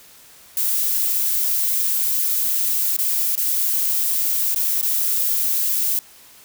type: noise with dropouts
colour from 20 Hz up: violet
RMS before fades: -20 dBFS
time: 0.57-5.99 s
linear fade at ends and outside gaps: 1 ms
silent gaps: 2.966-2.988 / 3.354-3.377 / 4.546-4.56 / 4.813-4.828 s
effects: white hiss -47 dBFS RMS until 6.44 s